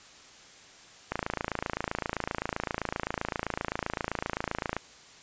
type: click train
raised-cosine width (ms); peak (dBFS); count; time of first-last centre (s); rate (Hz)
0.5; -14; 102; 1.12-4.766; 27.7
effects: white hiss -52 dBFS RMS until 5.22 s + resampled to 16000 Hz